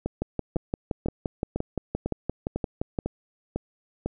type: two click trains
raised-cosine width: 2 ms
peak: -14 / -13 dBFS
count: 9 / 17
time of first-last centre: 0.06-4.06 / 0.22-2.988 s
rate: 2 / 5.78 Hz
effects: none